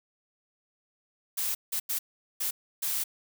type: noise bursts at uneven times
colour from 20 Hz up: blue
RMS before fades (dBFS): -30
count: 5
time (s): 1.37-1.55 / 1.72-1.8 / 1.89-1.99 / 2.4-2.51 / 2.82-3.04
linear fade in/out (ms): 10
effects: none